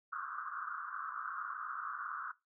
pink band-pass noise, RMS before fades -42 dBFS, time 0.12-2.32 s, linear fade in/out 10 ms, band 1100 to 1500 Hz, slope 96 dB/octave, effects noise-tail reverb RT60 0.2 s tail -18 dB re dry

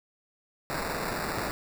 violet noise with sample-and-hold, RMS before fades -32 dBFS, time 0.7-1.51 s, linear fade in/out 0 ms, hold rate 3150 Hz, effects none

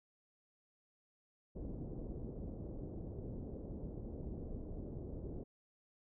pink low-pass noise, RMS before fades -45 dBFS, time 1.55-5.44 s, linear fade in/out 10 ms, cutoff 490 Hz, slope 24 dB/octave, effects none

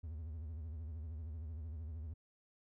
triangle tone with vibrato, 79 Hz, D#2, 27 cents sharp, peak -40 dBFS, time 0.03-2.14 s, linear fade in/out 10 ms, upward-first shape sine, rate 13 Hz, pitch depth 140 cents each way, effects none

